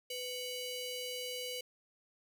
sawtooth ring-modulated tone, 1730 Hz, A6, 30 cents flat, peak -32 dBFS, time 0.1-1.61 s, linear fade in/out 5 ms, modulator 1230 Hz, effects none

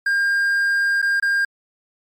triangle tone with dropouts, 1606 Hz, G6, 41 cents sharp, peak -14 dBFS, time 0.06-1.45 s, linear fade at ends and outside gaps 5 ms, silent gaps 1.018-1.025 / 1.2-1.224 s, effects MP3 96 kbps

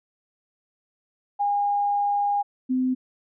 sine tone pair in turn, 814 / 256.4 Hz, G#5 / C4, -35 / -35 cents, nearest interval octave + minor sixth, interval 2000 cents, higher first, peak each -20 dBFS, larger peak neither, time 1.39-2.43 / 2.69-2.95 s, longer first, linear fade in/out 20 ms, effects none

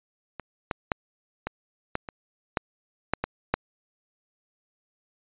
clicks, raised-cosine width 0.5 ms, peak -20 / -12 / -8 / -14 / -11 / -21 / -8 / -7 / -11 / -6 dBFS, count 10, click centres 0.397 / 0.712 / 0.918 / 1.47 / 1.954 / 2.088 / 2.572 / 3.136 / 3.24 / 3.54 s, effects resampled to 8000 Hz

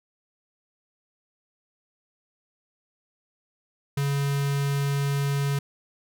square tone with notch filter, 140.7 Hz, C#3, 26 cents sharp, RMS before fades -25 dBFS, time 3.97-5.59 s, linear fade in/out 5 ms, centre 600 Hz, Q 1.3, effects none

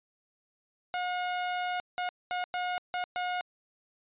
sawtooth tone bursts at uneven times, 721 Hz, F#5, 45 cents flat, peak -26 dBFS, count 6, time 0.94-1.8 / 1.98-2.09 / 2.31-2.44 / 2.54-2.78 / 2.94-3.04 / 3.16-3.41 s, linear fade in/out 0 ms, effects resampled to 8000 Hz

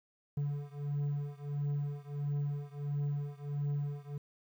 triangle beating tone pair, 143.5 / 145 Hz, D3 / D3, -40 / -22 cents, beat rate 1.5 Hz, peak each -34 / -35 dBFS, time 0.37-4.18 s, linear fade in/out 5 ms, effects 11-bit

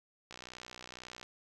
click train, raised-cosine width 0.2 ms, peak -29 dBFS, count 58, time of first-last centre 0.31-1.229 s, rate 62 Hz, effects none

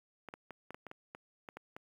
clicks, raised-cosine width 0.5 ms, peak -30 dBFS, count 11, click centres 0.287 / 0.339 / 0.507 / 0.706 / 0.745 / 0.867 / 0.914 / 1.149 / 1.488 / 1.57 / 1.765 s, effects high-pass 150 Hz 12 dB/octave + 10-bit

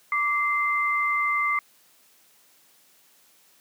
sine tone pair together, 1166.2 / 2078 Hz, D6 / C7, -13 / -12 cents, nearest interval minor seventh, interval 1001 cents, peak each -24 dBFS, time 0.12-1.59 s, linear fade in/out 2 ms, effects white hiss -59 dBFS RMS until 3.6 s + high-pass 150 Hz 12 dB/octave

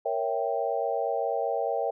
sine chord, A# diminished seventh, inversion none, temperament equal, 466.2 / 554.4 / 659.3 / 784 Hz, A#4 / C#5 / E5 / G5, 0 / 0 / 0 / 0 cents, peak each -31 dBFS, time 0.05-1.91 s, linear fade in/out 10 ms, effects none

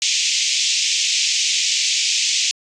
white band-pass noise, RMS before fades -19 dBFS, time 0.02-2.51 s, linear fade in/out 0 ms, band 2300 to 7000 Hz, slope 48 dB/octave, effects resampled to 22050 Hz

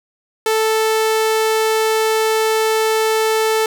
sawtooth tone, 440 Hz, A4, in tune, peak -10 dBFS, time 0.46-3.66 s, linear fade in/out 2 ms, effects none

